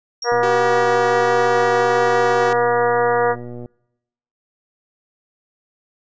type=tone with exponential decay; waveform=sine; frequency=5588 Hz; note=F8; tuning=in tune; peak=-23 dBFS; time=0.22-0.48 s; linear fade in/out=5 ms; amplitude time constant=55 ms
type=harmonic tone; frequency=239.6 Hz; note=A#3; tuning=48 cents sharp; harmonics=2 / 3 / 4 / 5 / 6 / 7 / 8; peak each=-17 / -21 / -23 / -25 / -27 / -28 / -29 dBFS; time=0.24-3.36 s; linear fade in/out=50 ms
type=click train; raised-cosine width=2 ms; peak=-21 dBFS; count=405; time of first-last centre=0.32-3.659 s; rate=121 Hz
type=tone with vibrato; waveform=sawtooth; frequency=380.6 Hz; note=F#4; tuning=49 cents sharp; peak=-18 dBFS; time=0.43-2.53 s; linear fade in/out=2 ms; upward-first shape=square; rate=5.8 Hz; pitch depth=8 cents each way
effects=noise-tail reverb RT60 0.9 s tail -26 dB re dry + resampled to 16000 Hz